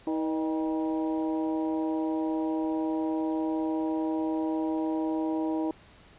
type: harmonic tone with a mistuned harmonic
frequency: 159.5 Hz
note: D#3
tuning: 43 cents sharp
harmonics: 2 / 3 / 4 / 5 / 6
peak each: -27 / -38 / -37 / -40 / -40 dBFS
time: 0.07-5.71 s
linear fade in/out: 2 ms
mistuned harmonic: 4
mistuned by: -57 cents
effects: pink hiss -55 dBFS RMS until 6.18 s + resampled to 8000 Hz